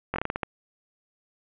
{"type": "slowing click train", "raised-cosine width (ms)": 0.5, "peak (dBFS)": -12, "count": 8, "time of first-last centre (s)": [0.14, 0.432], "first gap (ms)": 20, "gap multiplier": 1.24, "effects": ["resampled to 8000 Hz", "7-bit"]}